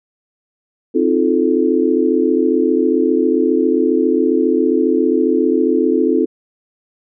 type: chord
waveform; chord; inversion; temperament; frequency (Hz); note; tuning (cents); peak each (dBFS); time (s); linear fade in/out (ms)
sine; F dominant seventh; second; just; 261.9 / 314.3 / 349.2 / 436.5; C4 / Eb4 / F4 / A4; +2 / +18 / 0 / -14; -17; 0.94-6.26; 20
effects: none